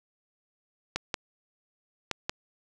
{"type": "clicks", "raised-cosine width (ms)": 0.2, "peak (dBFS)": -11, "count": 4, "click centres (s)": [0.96, 1.142, 2.113, 2.295], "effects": []}